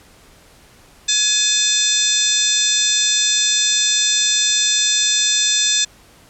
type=harmonic tone with a mistuned harmonic; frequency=845 Hz; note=G#5; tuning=30 cents sharp; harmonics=2 / 3 / 4 / 5 / 6 / 7 / 8 / 9; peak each=-28 / -27 / -18 / -26 / -26 / -20 / -26 / -20 dBFS; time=1.08-5.85 s; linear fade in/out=10 ms; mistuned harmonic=4; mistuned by=+91 cents; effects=pink hiss -48 dBFS RMS until 6.29 s + low-pass 12000 Hz 12 dB/octave